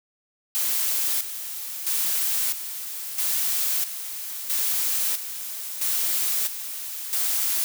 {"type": "noise with tremolo", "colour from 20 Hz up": "blue", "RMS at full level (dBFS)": -24, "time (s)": [0.55, 7.64], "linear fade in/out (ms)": 0, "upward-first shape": "square", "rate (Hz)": 0.76, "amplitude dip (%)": 65, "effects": []}